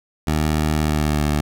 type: tone with pitch glide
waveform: 15% pulse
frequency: 77 to 74.42 Hz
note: D#2 to D2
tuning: -17 to +24 cents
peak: -11 dBFS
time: 0.27-1.41 s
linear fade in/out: 5 ms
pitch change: -59 cents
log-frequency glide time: 0.75-1.25 s
effects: none